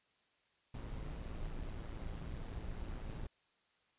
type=noise with amplitude modulation; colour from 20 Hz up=brown; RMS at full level=-41 dBFS; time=0.74-3.27 s; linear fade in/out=5 ms; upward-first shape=sine; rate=112 Hz; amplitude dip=50%; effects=white hiss -75 dBFS RMS until 3.98 s + resampled to 8000 Hz